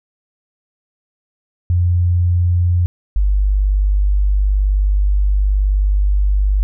sine tone pair in turn, 88 / 49.5 Hz, F2 / G1, +14 / +18 cents, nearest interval minor seventh, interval 996 cents, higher first, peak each -11 dBFS, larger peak neither, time 1.7-2.86 / 3.16-6.63 s, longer second, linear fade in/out 0 ms, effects none

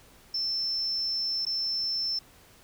sine tone with dropouts, 5330 Hz, E8, 18 cents sharp, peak -26 dBFS, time 0.34-2.19 s, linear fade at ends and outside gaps 5 ms, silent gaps 1.452-1.465 s, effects tanh soft clip ceiling -22 dBFS + pink hiss -56 dBFS RMS until 2.63 s

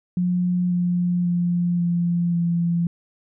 sine tone with pitch steps, 178.8 / 176.75 / 174.72 / 172.71 / 170.73 Hz, F3 / F3 / F3 / F3 / F3, +41 / +21 / +1 / -19 / -39 cents, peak -18 dBFS, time 0.17-2.87 s, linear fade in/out 2 ms, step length 540 ms, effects none

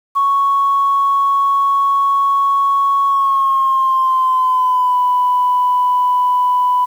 sine tone with pitch glide, 1108.7 to 993.5 Hz, C#6 to B5, 0 to +10 cents, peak -10 dBFS, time 0.15-6.86 s, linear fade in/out 20 ms, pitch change -190 cents, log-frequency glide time 3.07-4.96 s, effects tanh soft clip ceiling -6 dBFS + 7-bit

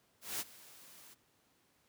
white noise with ADSR envelope, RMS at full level -37 dBFS, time 0.21-1.15 s, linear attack 190 ms, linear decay 36 ms, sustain -20 dB, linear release 24 ms, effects pink hiss -72 dBFS RMS until 1.88 s + high-pass 100 Hz 12 dB/octave

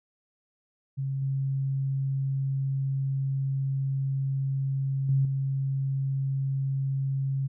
sine tone with level steps, 135.8 Hz, C#3, 35 cents flat, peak -27 / -25 / -20 / -25 dBFS, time 0.97-7.48 s, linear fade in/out 20 ms, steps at 1.22 / 5.09 / 5.25 s, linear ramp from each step 2 ms, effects none

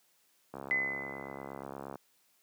click train, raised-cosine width 1 ms, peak -27 dBFS, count 98, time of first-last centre 0.54-1.956 s, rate 68.5 Hz
sine tone with exponential decay, 2025 Hz, B6, 43 cents sharp, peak -25 dBFS, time 0.71-1.63 s, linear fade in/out 0 ms, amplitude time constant 200 ms
effects white hiss -70 dBFS RMS until 2.42 s + high-pass 150 Hz 12 dB/octave

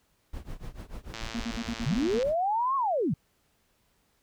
brown noise with tremolo, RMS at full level -36 dBFS, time 0.33-2.35 s, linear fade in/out 5 ms, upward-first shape triangle, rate 6.8 Hz, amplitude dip 100%
click train, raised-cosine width 0.2 ms, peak -20 dBFS, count 124, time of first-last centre 1.14-2.228 s, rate 113 Hz
triangle tone bursts, 233.1 Hz, A#3, in tune, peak -28 dBFS, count 8, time 1.34-2.193 s, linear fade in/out 10 ms, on 62 ms, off 51 ms
sine linear two-way sweep, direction up then down, 116.2 to 1116 to 116.2 Hz, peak -24 dBFS, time 1.86-3.14 s, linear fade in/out 5 ms, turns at 2.76 s
effects pink hiss -70 dBFS RMS until 4.22 s

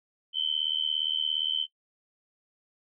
sine tone with amplitude modulation, 3083 Hz, G7, 29 cents flat, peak -21 dBFS, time 0.33-1.67 s, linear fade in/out 50 ms, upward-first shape sine, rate 77.3 Hz, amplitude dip 95%, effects noise-tail reverb RT60 0.1 s tail -21 dB re dry

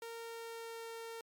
sawtooth tone with pitch glide, 461 to 457 Hz, A#4 to A#4, -19 to -34 cents, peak -40 dBFS, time 0.02-1.21 s, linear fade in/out 2 ms, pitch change -15 cents, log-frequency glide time 0.15-0.89 s, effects MP3 96 kbps

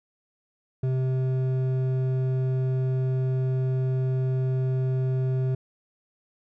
sine tone with hard clipping, 130 Hz, C3, 11 cents flat, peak -24 dBFS, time 0.83-5.55 s, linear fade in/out 5 ms, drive 8 dB, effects none

